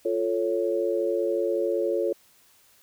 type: chord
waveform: sine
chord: F augmented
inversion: none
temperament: equal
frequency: 349.2 / 440 / 554.4 Hz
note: F4 / A4 / C#5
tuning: 0 / 0 / 0 cents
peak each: -27 dBFS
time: 0.05-2.13 s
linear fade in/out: 5 ms
effects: white hiss -59 dBFS RMS until 2.82 s